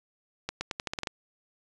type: accelerating click train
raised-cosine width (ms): 0.2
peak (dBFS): -14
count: 9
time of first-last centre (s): 0.49-1.072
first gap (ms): 120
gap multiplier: 0.85
effects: resampled to 22050 Hz